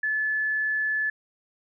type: tone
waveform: sine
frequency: 1729 Hz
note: A6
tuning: 31 cents flat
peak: -23 dBFS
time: 0.03-1.1 s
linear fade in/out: 5 ms
effects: none